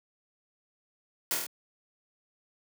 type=noise with echo; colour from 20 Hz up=white; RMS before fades=-29 dBFS; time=1.31-1.34 s; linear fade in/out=0 ms; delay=25 ms; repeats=5; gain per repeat=-2 dB; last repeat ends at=1.465 s; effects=high-pass 150 Hz 12 dB/octave